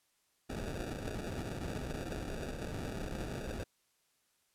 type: noise with sample-and-hold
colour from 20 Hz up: pink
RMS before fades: -40 dBFS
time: 0.49-3.64 s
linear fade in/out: 10 ms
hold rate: 1050 Hz
effects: white hiss -75 dBFS RMS until 4.54 s + low-pass 12000 Hz 12 dB/octave